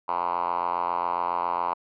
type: tone with band-pass filter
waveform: 5% pulse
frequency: 87.31 Hz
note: F2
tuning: in tune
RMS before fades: -27 dBFS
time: 0.08-1.74 s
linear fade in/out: 10 ms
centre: 980 Hz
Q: 5.2
effects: resampled to 11025 Hz